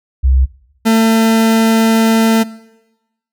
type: tone pair in turn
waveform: sine / 40% pulse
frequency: 65.4 / 224.1 Hz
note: C2 / A3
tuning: 0 / +32 cents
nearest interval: octave + major sixth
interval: 2132 cents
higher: second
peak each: -7 dBFS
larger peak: neither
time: 0.23-0.46 / 0.85-2.44 s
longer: second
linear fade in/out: 20 ms
effects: noise-tail reverb RT60 1.0 s tail -21 dB re dry